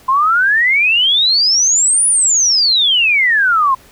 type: exponential two-way sweep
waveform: sine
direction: up then down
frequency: 1026 to 9940 to 1026 Hz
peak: -9 dBFS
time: 0.08-3.75 s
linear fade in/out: 10 ms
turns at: 2.07 s
effects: pink hiss -45 dBFS RMS until 3.91 s